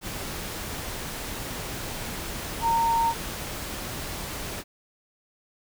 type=tone in noise; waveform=sine; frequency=920 Hz; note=A#5; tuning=23 cents flat; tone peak=-20 dBFS; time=2.61-3.14 s; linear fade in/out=50 ms; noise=pink; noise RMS=-34 dBFS; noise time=0.01-4.64 s; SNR=+11 dB; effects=none